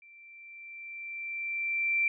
sine tone with level ramp, 2349 Hz, D7, in tune, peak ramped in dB -52 to -23 dBFS, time 0.02-2.08 s, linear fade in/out 2 ms, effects none

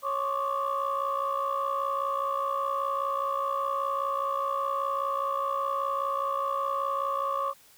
sine tone cluster, 551 / 1073 / 1138 / 1197 Hz, C#5 / C6 / C#6 / D6, -11 / +43 / +45 / +33 cents, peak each -32 / -32 / -29 / -33 dBFS, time 0.02-7.54 s, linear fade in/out 50 ms, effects tanh soft clip ceiling -20 dBFS + white hiss -57 dBFS RMS until 7.77 s

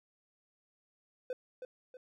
triangle tone with echo, 506 Hz, B4, 42 cents sharp, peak -32 dBFS, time 1.3-1.33 s, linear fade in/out 2 ms, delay 320 ms, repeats 2, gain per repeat -7 dB, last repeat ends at 1.97 s, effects none

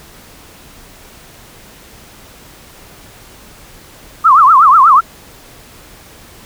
sine tone with vibrato, 1174.7 Hz, D6, in tune, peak -3 dBFS, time 4.24-5.01 s, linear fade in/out 20 ms, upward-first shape triangle, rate 8.2 Hz, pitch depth 280 cents each way, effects pink hiss -39 dBFS RMS until 6.45 s

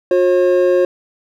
triangle tone pair together, 360.4 / 540 Hz, F#4 / C#5, -45 / -45 cents, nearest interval perfect fifth, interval 700 cents, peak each -11 dBFS, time 0.11-0.85 s, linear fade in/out 2 ms, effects none

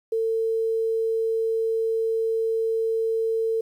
sine tone, 450 Hz, A4, 39 cents sharp, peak -21 dBFS, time 0.12-3.61 s, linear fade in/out 5 ms, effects 9-bit

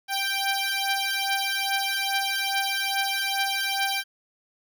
10% pulse beating tone pair, 784 / 786.4 Hz, G5 / G5, 0 / +5 cents, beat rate 2.4 Hz, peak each -19 dBFS, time 0.08-4.04 s, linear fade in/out 50 ms, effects none

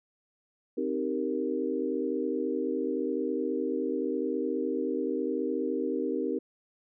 sine chord, C minor seventh, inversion none, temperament equal, 261.6 / 311.1 / 392 / 466.2 Hz, C4 / Eb4 / G4 / Bb4, 0 / 0 / 0 / 0 cents, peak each -33 dBFS, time 0.77-6.39 s, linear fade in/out 10 ms, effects none

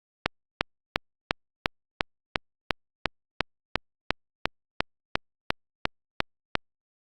click train, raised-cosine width 0.3 ms, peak -4 dBFS, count 19, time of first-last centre 0.26-6.554 s, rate 2.86 Hz, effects Opus 48 kbps

